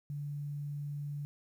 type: tone with quantisation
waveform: sine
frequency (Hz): 145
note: D3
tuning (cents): -22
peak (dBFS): -36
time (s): 0.1-1.25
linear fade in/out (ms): 0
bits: 11
effects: none